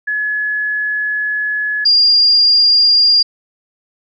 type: tone pair in turn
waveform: sine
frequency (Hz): 1700 / 4808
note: G#6 / D8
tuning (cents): +40 / +40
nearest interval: octave + tritone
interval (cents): 1800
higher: second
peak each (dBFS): -15 / -7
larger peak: second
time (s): 0.07-1.85 / 1.85-3.23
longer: first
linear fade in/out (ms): 10
effects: none